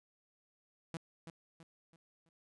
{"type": "tone with echo", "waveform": "sawtooth", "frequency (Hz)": 164.81, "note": "E3", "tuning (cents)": 0, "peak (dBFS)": -35, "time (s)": [0.94, 0.97], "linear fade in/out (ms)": 0, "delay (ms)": 330, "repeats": 4, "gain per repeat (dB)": -8, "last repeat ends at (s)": 2.29, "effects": ["resampled to 24000 Hz"]}